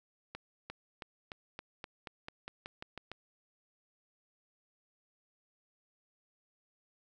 accelerating click train, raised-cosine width 0.3 ms, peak -26 dBFS, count 13, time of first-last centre 0.35-3.116 s, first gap 350 ms, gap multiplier 0.92, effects none

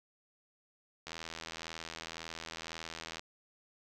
click train, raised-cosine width 0.2 ms, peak -24 dBFS, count 175, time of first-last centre 1.07-3.195 s, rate 81.9 Hz, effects none

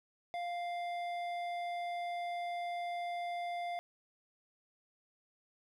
sine tone with hard clipping, 698.5 Hz, F5, in tune, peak -38 dBFS, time 0.34-3.79 s, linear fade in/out 0 ms, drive 10 dB, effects none

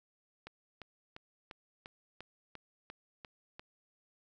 click train, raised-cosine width 0.3 ms, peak -30 dBFS, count 10, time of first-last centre 0.47-3.595 s, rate 2.88 Hz, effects none

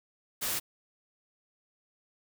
white noise, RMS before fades -32 dBFS, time 0.41-0.6 s, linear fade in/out 20 ms, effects none

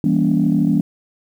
sine chord, E diminished seventh, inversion none, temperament just, 164.81 / 197.78 / 237.3 / 284.8 Hz, E3 / G3 / Bb3 / Db4, 0 / +16 / +31 / +47 cents, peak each -18 dBFS, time 0.04-0.81 s, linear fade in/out 2 ms, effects tanh soft clip ceiling -5 dBFS + 8-bit

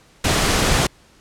pink noise, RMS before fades -17 dBFS, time 0.24-0.87 s, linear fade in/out 5 ms, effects pink hiss -52 dBFS RMS until 1.2 s + low-pass 9000 Hz 12 dB/octave

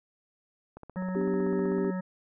click train, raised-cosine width 1 ms, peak -30 dBFS, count 18, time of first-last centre 0.77-1.846 s, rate 15.8 Hz
harmonic tone, 185 Hz, F#3, in tune, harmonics 1 / 3 / 5 / 7 / 9 / 10, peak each -30 / -40 / -44 / -47 / -49 / -50 dBFS, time 0.96-2.01 s, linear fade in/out 10 ms
sine chord, G major, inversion first, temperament equal, 246.9 / 293.7 / 392 Hz, B3 / D4 / G4, 0 / 0 / 0 cents, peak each -34 / -34 / -28 dBFS, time 1.15-1.91 s, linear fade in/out 10 ms
effects none

